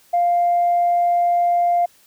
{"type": "tone", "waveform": "sine", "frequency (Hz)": 698.5, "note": "F5", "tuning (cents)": 0, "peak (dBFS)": -13, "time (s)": [0.13, 1.86], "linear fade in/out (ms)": 10, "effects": ["tanh soft clip ceiling -10 dBFS", "white hiss -54 dBFS RMS until 2.06 s"]}